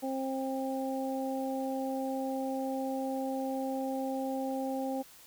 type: harmonic tone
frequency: 265.8 Hz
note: C4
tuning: 27 cents sharp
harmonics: 1 / 2 / 3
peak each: -34 / -36 / -38 dBFS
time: 0.02-5.03 s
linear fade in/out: 20 ms
effects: white hiss -55 dBFS RMS until 5.26 s